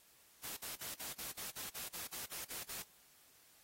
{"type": "noise bursts", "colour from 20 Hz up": "white", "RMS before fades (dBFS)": -45, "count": 13, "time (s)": [0.43, 2.826], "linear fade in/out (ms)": 10, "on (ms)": 140, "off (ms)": 48, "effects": ["white hiss -66 dBFS RMS until 3.63 s", "AAC 48 kbps"]}